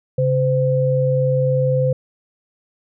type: tone pair together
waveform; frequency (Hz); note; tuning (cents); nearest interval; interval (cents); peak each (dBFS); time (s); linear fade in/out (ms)
sine; 136.58 / 513; C#3 / C5; -25 / -34; octave + major seventh; 2291; -17 / -17; 0.18-1.93; 5
effects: none